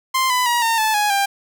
sawtooth tone with pitch steps, 1046.5 / 999.8 / 955.2 / 912.6 / 871.9 / 833 / 795.9 Hz, C6 / B5 / A#5 / A#5 / A5 / G#5 / G5, 0 / +21 / +42 / -37 / -16 / +5 / +26 cents, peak -12 dBFS, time 0.14-1.26 s, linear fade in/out 10 ms, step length 160 ms, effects none

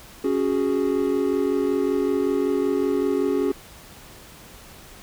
triangle chord, C# suspended fourth, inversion none, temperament equal, 277.2 / 370 / 415.3 Hz, C#4 / F#4 / G#4, 0 / 0 / 0 cents, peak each -22 dBFS, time 0.24-3.52 s, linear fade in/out 5 ms, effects pink hiss -45 dBFS RMS until 5.02 s

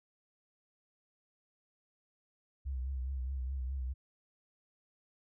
sine tone with vibrato, 65.41 Hz, C2, in tune, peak -34 dBFS, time 2.65-3.94 s, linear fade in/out 20 ms, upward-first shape triangle, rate 4.8 Hz, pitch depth 90 cents each way, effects none

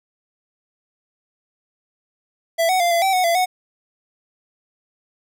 square tone with pitch steps, 665 / 745 / 693 / 679 / 770 / 737 / 678 / 737 Hz, E5 / F#5 / F5 / F5 / G5 / F#5 / E5 / F#5, +15 / +12 / -14 / -49 / -31 / -7 / +49 / -7 cents, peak -16 dBFS, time 2.58-3.46 s, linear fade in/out 20 ms, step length 110 ms, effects none

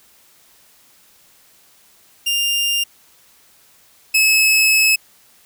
sawtooth tone pair in turn, 2800 / 2587 Hz, F7 / E7, +4 / -33 cents, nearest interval minor second, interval 137 cents, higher first, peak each -13 / -8 dBFS, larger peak second, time 2.26-2.84 / 4.14-4.96 s, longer second, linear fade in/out 10 ms, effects white hiss -52 dBFS RMS until 5.45 s

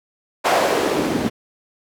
white noise with band-pass filter sweep, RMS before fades -19 dBFS, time 0.44-1.3 s, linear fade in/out 20 ms, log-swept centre 740 to 210 Hz, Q 1.7, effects none

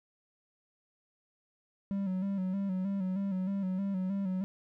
triangle tone with vibrato, 191.6 Hz, G3, 39 cents flat, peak -28 dBFS, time 1.91-4.44 s, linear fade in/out 0 ms, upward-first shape square, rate 3.2 Hz, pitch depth 53 cents each way, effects none

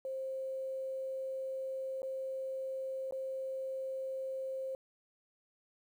sine tone with dropouts, 529 Hz, C5, 19 cents sharp, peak -36 dBFS, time 0.05-4.75 s, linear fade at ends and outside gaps 1 ms, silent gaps 2.02-2.03 / 3.11-3.123 s, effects 11-bit

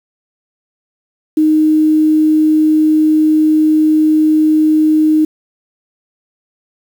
sine tone with quantisation, 310 Hz, D#4, 6 cents flat, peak -7 dBFS, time 1.37-5.25 s, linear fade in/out 5 ms, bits 6, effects none

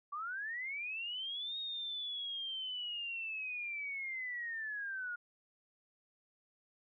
sine linear two-way sweep, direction up then down, 1131 to 3749 to 1419 Hz, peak -38 dBFS, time 0.12-5.16 s, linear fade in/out 10 ms, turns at 1.58 s, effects none

